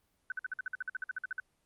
sine tone bursts, 1515 Hz, F#6, 40 cents sharp, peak -33 dBFS, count 16, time 0.3-1.4 s, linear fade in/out 2 ms, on 20 ms, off 52 ms, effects pink hiss -75 dBFS RMS until 1.65 s + Opus 32 kbps

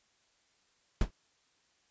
brown noise with exponential decay, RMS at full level -21 dBFS, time 1.01-1.11 s, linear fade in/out 2 ms, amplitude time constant 21 ms, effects white hiss -71 dBFS RMS until 1.9 s + resampled to 16000 Hz

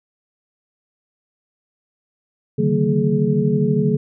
sine tone cluster, 141.6 / 154 / 188.5 / 227.4 / 422.5 Hz, C#3 / D#3 / F#3 / A#3 / G#4, +37 / -17 / +32 / -43 / +30 cents, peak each -21 dBFS, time 2.58-3.97 s, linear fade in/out 10 ms, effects none

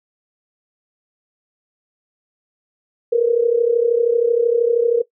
sine tone with amplitude modulation, 470 Hz, A#4, 14 cents sharp, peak -9 dBFS, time 3.12-5.02 s, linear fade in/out 10 ms, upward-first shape sine, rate 32.9 Hz, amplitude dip 75%, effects noise-tail reverb RT60 0.1 s tail -18 dB re dry

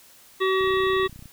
harmonic tone, 379.6 Hz, F#4, 44 cents sharp, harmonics 1 / 3 / 5 / 7 / 9 / 10, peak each -21 / -26 / -28 / -37 / -35 / -35 dBFS, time 0.4-1.08 s, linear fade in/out 20 ms
click train, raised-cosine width 5 ms, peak -31 dBFS, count 21, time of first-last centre 0.61-1.257 s, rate 30.9 Hz
effects white hiss -52 dBFS RMS until 1.32 s

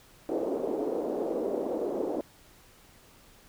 white band-pass noise, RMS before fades -31 dBFS, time 0.29-2.21 s, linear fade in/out 0 ms, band 300 to 510 Hz, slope 24 dB/octave, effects pink hiss -57 dBFS RMS until 3.48 s

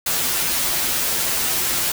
white noise with comb filter, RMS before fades -21 dBFS, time 0.06-1.92 s, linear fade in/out 5 ms, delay 9.9 ms, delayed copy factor -0.85, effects none

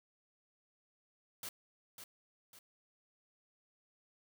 white noise with echo, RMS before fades -44 dBFS, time 1.43-1.49 s, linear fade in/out 2 ms, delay 550 ms, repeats 2, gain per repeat -7 dB, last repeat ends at 2.59 s, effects none

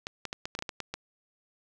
clicks, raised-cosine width 0.2 ms, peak -17 dBFS, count 10, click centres 0.069 / 0.253 / 0.329 / 0.455 / 0.551 / 0.59 / 0.624 / 0.692 / 0.803 / 0.94 s, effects none

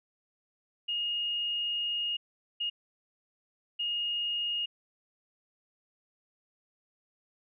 sine tone bursts at uneven times, 2856 Hz, F7, 38 cents sharp, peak -29 dBFS, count 3, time 0.88-2.17 / 2.6-2.7 / 3.79-4.66 s, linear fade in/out 10 ms, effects none

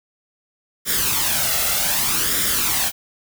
white noise with flanger, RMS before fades -20 dBFS, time 0.85-2.92 s, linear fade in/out 50 ms, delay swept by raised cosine 0.56 to 1.51 ms, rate 0.65 Hz, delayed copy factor +0.6, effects none

